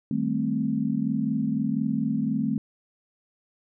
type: chord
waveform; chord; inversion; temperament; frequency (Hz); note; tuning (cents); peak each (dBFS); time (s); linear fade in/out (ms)
sine; A half-diminished seventh; second; equal; 155.56 / 196 / 220 / 261.6; Eb3 / G3 / A3 / C4; 0 / 0 / 0 / 0; -31 / -31 / -26 / -28; 0.11-2.58; 2
effects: none